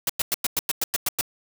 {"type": "noise bursts", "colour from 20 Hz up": "white", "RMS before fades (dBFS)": -23, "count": 10, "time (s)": [0.07, 1.211], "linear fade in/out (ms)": 2, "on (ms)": 25, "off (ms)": 99, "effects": []}